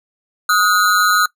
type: ring-modulated tone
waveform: square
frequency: 1354 Hz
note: E6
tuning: 46 cents sharp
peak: -9 dBFS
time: 0.49-1.26 s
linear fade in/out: 5 ms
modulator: 97.1 Hz
effects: noise-tail reverb RT60 0.1 s tail -20 dB re dry